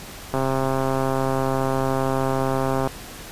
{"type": "click train", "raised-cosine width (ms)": 1, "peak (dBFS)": -9, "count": 338, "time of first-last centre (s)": [0.34, 2.874], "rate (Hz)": 133, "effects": ["pink hiss -38 dBFS RMS until 3.31 s", "resampled to 32000 Hz"]}